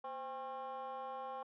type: tone with frequency modulation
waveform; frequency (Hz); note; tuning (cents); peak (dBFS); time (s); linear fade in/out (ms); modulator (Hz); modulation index
sine; 800; G5; +35; -39; 0.04-1.43; 5; 282; 1.2
effects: tanh soft clip ceiling -40 dBFS + high-pass 300 Hz 12 dB/octave